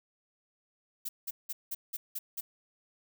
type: noise bursts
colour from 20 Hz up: violet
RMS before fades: -36 dBFS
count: 7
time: 1.05-2.41 s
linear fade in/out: 10 ms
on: 40 ms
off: 180 ms
effects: none